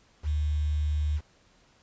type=tone with quantisation; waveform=sine; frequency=75 Hz; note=D2; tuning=37 cents sharp; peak=-24 dBFS; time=0.23-1.21 s; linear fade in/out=50 ms; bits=8; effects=pink hiss -62 dBFS RMS until 1.82 s + resampled to 16000 Hz